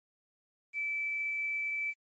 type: tone with quantisation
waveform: sine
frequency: 2316 Hz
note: D7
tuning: 25 cents flat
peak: -31 dBFS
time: 0.73-1.94 s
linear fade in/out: 50 ms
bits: 10
effects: MP3 32 kbps